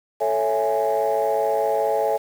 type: chord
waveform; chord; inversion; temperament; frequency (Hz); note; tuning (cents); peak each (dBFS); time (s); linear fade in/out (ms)
sine; A major seventh; none; equal; 440 / 554.4 / 659.3 / 830.6; A4 / C#5 / E5 / G#5; 0 / 0 / 0 / 0; -23; 0.2-2.18; 20
effects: tanh soft clip ceiling -12 dBFS + 7-bit